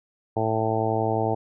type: harmonic tone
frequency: 110.9 Hz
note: A2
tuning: 14 cents sharp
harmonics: 1 / 2 / 3 / 4 / 5 / 6 / 7 / 8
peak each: -28 / -33 / -30 / -28 / -32 / -29 / -28 / -32 dBFS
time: 0.36-1.35 s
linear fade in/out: 10 ms
effects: none